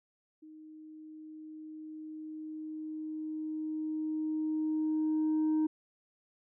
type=tone with level ramp; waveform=sine; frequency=311.1 Hz; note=D#4; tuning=in tune; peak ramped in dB=-49 to -23 dBFS; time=0.42-5.67 s; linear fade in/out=10 ms; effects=tanh soft clip ceiling -25 dBFS